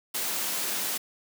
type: high-pass noise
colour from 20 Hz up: white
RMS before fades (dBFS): -30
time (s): 0.14-0.98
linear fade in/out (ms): 10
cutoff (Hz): 160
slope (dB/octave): 96
effects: none